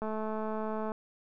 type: click train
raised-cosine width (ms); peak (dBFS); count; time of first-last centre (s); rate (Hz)
1; -23; 196; 0.02-0.919; 217
effects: none